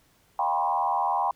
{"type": "tone with frequency modulation", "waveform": "sine", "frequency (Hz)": 885, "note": "A5", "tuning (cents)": 10, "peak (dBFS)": -22, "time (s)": [0.39, 1.31], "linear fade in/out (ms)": 2, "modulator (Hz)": 81.9, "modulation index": 2.2, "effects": ["pink hiss -63 dBFS RMS until 1.35 s"]}